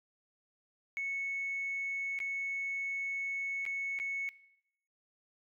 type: tone with dropouts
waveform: sine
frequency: 2207 Hz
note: C#7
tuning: 8 cents flat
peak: -32 dBFS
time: 0.97-4.29 s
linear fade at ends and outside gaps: 0 ms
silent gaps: 2.189-2.202 / 3.653-3.663 / 3.989-3.999 s
effects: noise-tail reverb RT60 0.7 s tail -19 dB re dry + tanh soft clip ceiling -29 dBFS